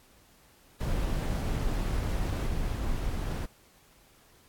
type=noise with level steps; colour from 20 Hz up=brown; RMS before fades=-29 / -31 dBFS; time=0.8-3.46 s; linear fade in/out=10 ms; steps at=2.46 s; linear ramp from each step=5 ms; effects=pink hiss -60 dBFS RMS until 4.48 s + AAC 64 kbps